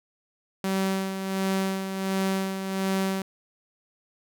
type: tone with tremolo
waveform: sawtooth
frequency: 191.9 Hz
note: G3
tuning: 37 cents flat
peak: -19 dBFS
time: 0.64-3.22 s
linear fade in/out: 2 ms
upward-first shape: sine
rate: 1.4 Hz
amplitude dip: 55%
effects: none